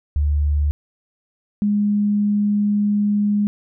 sine tone pair in turn, 73.42 / 206.3 Hz, D2 / G#3, 0 / -11 cents, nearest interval octave + tritone, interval 1789 cents, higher second, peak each -15 dBFS, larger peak neither, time 0.16-0.71 / 1.62-3.47 s, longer second, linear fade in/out 0 ms, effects none

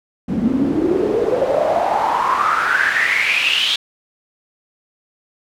pink noise with band-pass filter sweep, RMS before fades -17 dBFS, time 0.28-3.76 s, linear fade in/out 5 ms, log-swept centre 210 to 3400 Hz, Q 7.4, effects none

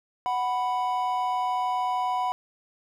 triangle tone pair together, 742 / 989 Hz, F#5 / B5, +5 / +2 cents, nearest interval perfect fourth, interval 497 cents, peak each -25 dBFS, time 0.26-2.32 s, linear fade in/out 0 ms, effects none

